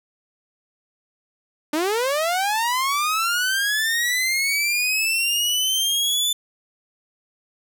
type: linear sweep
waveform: sawtooth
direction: up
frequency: 291.2 to 3520 Hz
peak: -16 dBFS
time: 1.73-6.33 s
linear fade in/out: 5 ms
effects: none